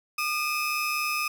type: tone pair together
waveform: 30% pulse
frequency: 1213 / 2570 Hz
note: D#6 / E7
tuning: -44 / -45 cents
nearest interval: octave + minor second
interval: 1299 cents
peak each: -26 dBFS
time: 0.18-1.28 s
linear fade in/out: 5 ms
effects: none